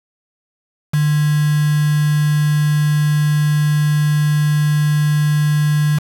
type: tone with quantisation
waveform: sine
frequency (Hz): 150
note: D3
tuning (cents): +37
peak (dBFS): -12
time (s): 0.93-5.99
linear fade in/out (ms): 10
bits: 4
effects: none